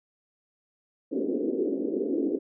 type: band-pass noise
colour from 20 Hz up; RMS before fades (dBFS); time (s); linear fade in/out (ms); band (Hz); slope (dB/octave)
pink; -28; 1.11-2.39; 20; 250 to 470; 48
effects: none